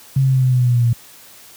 sine linear sweep, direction down, 136 to 116.54 Hz, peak -11 dBFS, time 0.16-0.93 s, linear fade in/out 5 ms, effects white hiss -43 dBFS RMS until 1.56 s + high-pass 60 Hz 12 dB/octave

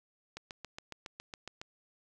click train, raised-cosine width 0.2 ms, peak -25 dBFS, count 10, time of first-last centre 0.37-1.615 s, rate 7.23 Hz, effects none

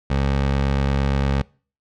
20% pulse tone, 68.7 Hz, C#2, 15 cents flat, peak -13 dBFS, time 0.1-1.42 s, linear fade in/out 5 ms, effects noise-tail reverb RT60 0.4 s tail -24 dB re dry + low-pass 4000 Hz 12 dB/octave

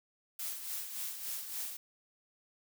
blue noise with tremolo, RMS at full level -38 dBFS, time 0.39-1.77 s, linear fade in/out 5 ms, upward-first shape sine, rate 3.5 Hz, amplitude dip 55%, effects none

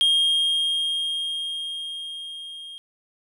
triangle tone with level ramp, 3232 Hz, G#7, 48 cents flat, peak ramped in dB -14 to -35 dBFS, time 0.01-2.78 s, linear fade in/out 0 ms, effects none

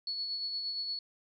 sine tone with tremolo, 4400 Hz, C#8, 14 cents flat, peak -32 dBFS, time 0.07-0.99 s, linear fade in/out 2 ms, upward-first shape sine, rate 8.6 Hz, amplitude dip 35%, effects none

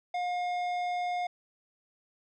sine tone with tanh clipping, 714 Hz, F5, 38 cents sharp, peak -31 dBFS, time 0.14-1.27 s, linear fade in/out 5 ms, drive 12 dB, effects none

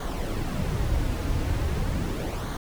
brown noise with flanger, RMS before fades -27 dBFS, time 0-2.57 s, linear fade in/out 5 ms, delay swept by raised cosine 0.38 to 5.38 ms, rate 0.4 Hz, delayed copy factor -0.5, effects none

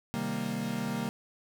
40% pulse chord, C minor seventh, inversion none, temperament equal, 130.81 / 155.56 / 196 / 233.1 Hz, C3 / Eb3 / G3 / Bb3, 0 / 0 / 0 / 0 cents, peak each -39 / -39 / -35 / -33 dBFS, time 0.14-1.09 s, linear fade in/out 0 ms, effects 10-bit

